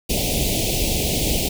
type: band-stop noise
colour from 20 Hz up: pink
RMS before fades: -21 dBFS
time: 0.09-1.49 s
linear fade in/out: 10 ms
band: 730 to 2400 Hz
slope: 48 dB/octave
effects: none